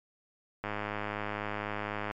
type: click train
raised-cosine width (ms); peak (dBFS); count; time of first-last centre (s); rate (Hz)
0.5; -19; 154; 0.64-2.111; 104
effects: MP3 64 kbps